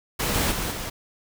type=noise with level steps; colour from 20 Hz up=pink; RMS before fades=-25 / -23 / -28 / -32 dBFS; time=0.19-0.9 s; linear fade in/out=10 ms; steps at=0.34 / 0.51 / 0.71 s; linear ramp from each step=10 ms; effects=none